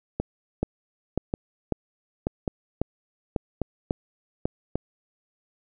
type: two click trains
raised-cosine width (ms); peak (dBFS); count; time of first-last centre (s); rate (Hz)
2; -12 / -10; 5 / 8; 0.2-4.756 / 0.63-4.455; 0.878 / 1.83
effects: none